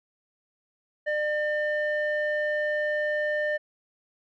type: tone with low-pass filter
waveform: square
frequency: 600 Hz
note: D5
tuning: 37 cents sharp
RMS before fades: -27 dBFS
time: 1.06-3.58 s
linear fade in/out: 20 ms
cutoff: 1700 Hz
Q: 2.9
effects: none